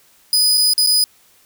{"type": "tone with dropouts", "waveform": "sawtooth", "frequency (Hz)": 4978, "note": "D#8", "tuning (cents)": 0, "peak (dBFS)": -9, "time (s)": [0.33, 1.04], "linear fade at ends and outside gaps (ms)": 1, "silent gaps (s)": [[0.574, 0.578], [0.735, 0.779], [0.864, 0.871]], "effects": ["white hiss -53 dBFS RMS until 1.45 s"]}